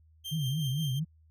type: tone with tremolo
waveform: 40% pulse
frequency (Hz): 3161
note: G7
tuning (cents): +14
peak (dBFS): -35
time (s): 0.24-1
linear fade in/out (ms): 20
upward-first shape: triangle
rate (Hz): 5.4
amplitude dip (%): 55
type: tone with vibrato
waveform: sine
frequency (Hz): 142.5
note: C#3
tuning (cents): +48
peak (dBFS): -28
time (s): 0.31-1.05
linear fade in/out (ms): 20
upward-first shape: triangle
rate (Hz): 4.5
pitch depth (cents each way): 250
effects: added 79 Hz sine -58 dBFS peak until 1.3 s